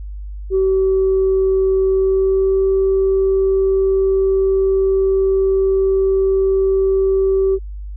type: tone with pitch glide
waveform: sine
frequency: 381.9 to 385.4 Hz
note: G4 to G4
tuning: -45 to -29 cents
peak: -11 dBFS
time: 0.5-7.59 s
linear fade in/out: 50 ms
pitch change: +16 cents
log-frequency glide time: 1.88-2.64 s
effects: tanh soft clip ceiling -8 dBFS + added 50 Hz sine -26 dBFS peak until 7.96 s